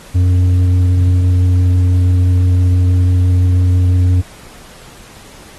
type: tone with tanh clipping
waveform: triangle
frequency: 90.6 Hz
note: F#2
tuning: 36 cents flat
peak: -9 dBFS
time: 0.14-4.22 s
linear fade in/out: 20 ms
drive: 10 dB
effects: pink hiss -39 dBFS RMS until 5.58 s + AAC 32 kbps